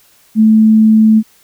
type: tone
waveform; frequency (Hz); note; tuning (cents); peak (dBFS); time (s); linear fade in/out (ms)
sine; 218.6; A3; -11; -4; 0.35-1.23; 50
effects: white hiss -49 dBFS RMS until 1.43 s